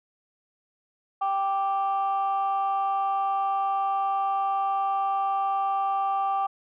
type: tone pair together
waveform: sine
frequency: 784 / 1174.7 Hz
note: G5 / D6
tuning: 0 / 0 cents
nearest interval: perfect fifth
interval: 700 cents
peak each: -23 / -27 dBFS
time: 1.21-6.47 s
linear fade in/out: 10 ms
effects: tanh soft clip ceiling -18 dBFS